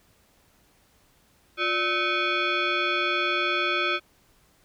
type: tone with frequency modulation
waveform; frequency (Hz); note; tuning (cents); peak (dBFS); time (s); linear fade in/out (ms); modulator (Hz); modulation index
sine; 587.3; D5; 0; -22; 1.57-4; 50; 941; 3
effects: pink hiss -62 dBFS RMS until 4.64 s